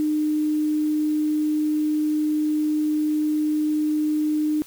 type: tone with quantisation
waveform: sine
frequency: 304.2 Hz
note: D#4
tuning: 39 cents flat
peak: -19 dBFS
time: 0-4.62 s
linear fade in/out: 0 ms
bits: 8
effects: white hiss -47 dBFS RMS until 4.66 s